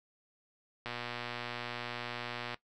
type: click train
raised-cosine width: 0.3 ms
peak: -22 dBFS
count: 203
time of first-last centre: 0.86-2.543 s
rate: 120 Hz
effects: noise-tail reverb RT60 0.1 s tail -17 dB re dry